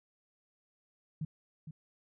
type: tone with echo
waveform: sine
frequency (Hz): 155.56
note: D#3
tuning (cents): 0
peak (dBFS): -33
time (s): 1.21-1.25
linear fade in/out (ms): 5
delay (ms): 460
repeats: 1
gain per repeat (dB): -9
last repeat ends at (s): 1.71
effects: none